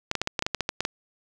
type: clicks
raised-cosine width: 0.2 ms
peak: -8 dBFS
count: 12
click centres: 0.114 / 0.153 / 0.216 / 0.274 / 0.392 / 0.424 / 0.465 / 0.547 / 0.607 / 0.691 / 0.806 / 0.851 s
effects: none